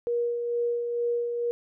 sine tone with tremolo, 475.6 Hz, A#4, 35 cents sharp, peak -23 dBFS, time 0.07-1.51 s, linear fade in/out 0 ms, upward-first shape sine, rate 2.2 Hz, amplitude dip 40%, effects none

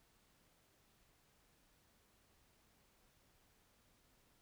silence, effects pink hiss -73 dBFS RMS until 4.41 s

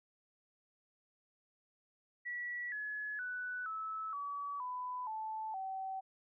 sine tone with pitch steps, 1941 / 1699.5 / 1488.1 / 1303 / 1140.9 / 998.9 / 874.7 / 765.8 Hz, B6 / G#6 / F#6 / E6 / C#6 / B5 / A5 / G5, -31 / +39 / +9 / -20 / +50 / +19 / -10 / -41 cents, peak -38 dBFS, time 2.25-6.01 s, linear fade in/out 20 ms, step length 470 ms, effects none

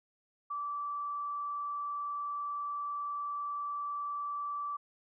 sine tone with frequency modulation, 1161 Hz, D6, 20 cents flat, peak -34 dBFS, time 0.5-4.77 s, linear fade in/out 10 ms, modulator 29.9 Hz, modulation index 0.24, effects none

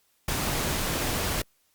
pink noise, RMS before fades -28 dBFS, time 0.28-1.42 s, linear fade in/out 5 ms, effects white hiss -68 dBFS RMS until 1.74 s + Opus 48 kbps

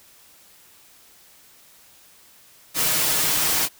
white noise with comb filter, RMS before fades -21 dBFS, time 2.74-3.69 s, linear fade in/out 50 ms, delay 6.4 ms, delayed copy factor +0.75, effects white hiss -52 dBFS RMS until 3.79 s

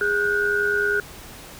sine tone cluster, 411.5 / 1455 / 1545 Hz, G#4 / F#6 / G6, -16 / -29 / -26 cents, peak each -24 / -21 / -26 dBFS, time 0.01-1 s, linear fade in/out 2 ms, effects pink hiss -41 dBFS RMS until 1.59 s

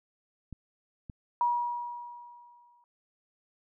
clicks, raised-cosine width 5 ms, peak -29 dBFS, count 2, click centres 0.527 / 1.098 s
sine tone with exponential decay, 960 Hz, B5, 49 cents flat, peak -22 dBFS, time 1.41-2.84 s, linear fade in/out 1 ms, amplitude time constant 310 ms
effects none

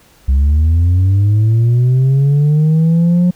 sine linear sweep, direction up, 65.1 to 180 Hz, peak -5 dBFS, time 0.28-3.31 s, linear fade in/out 10 ms, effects tanh soft clip ceiling -7 dBFS + pink hiss -48 dBFS RMS until 3.35 s

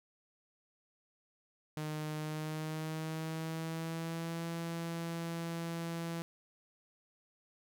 sawtooth tone with pitch glide, 153.4 to 167.28 Hz, D#3 to E3, -24 to +26 cents, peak -33 dBFS, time 1.77-6.22 s, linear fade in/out 0 ms, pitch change +150 cents, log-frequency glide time 2.16-4.47 s, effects none

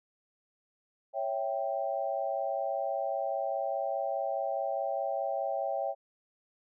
sine chord, C# diminished, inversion none, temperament equal, 554.4 / 659.3 / 784 Hz, C#5 / E5 / G5, 0 / 0 / 0 cents, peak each -34 dBFS, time 1.13-5.95 s, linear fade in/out 50 ms, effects none

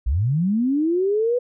sine linear sweep, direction up, 51.91 to 500 Hz, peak -17 dBFS, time 0.06-1.39 s, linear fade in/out 10 ms, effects none

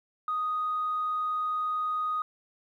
sine tone, 1244.5 Hz, D#6, in tune, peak -26 dBFS, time 0.28-2.22 s, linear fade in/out 2 ms, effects tanh soft clip ceiling -22 dBFS + 11-bit

